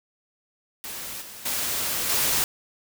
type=noise with level steps; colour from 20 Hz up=white; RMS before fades=-35 / -41 / -27 / -23 dBFS; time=0.84-2.44 s; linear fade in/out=0 ms; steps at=1.21 / 1.45 / 2.09 s; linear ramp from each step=10 ms; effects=none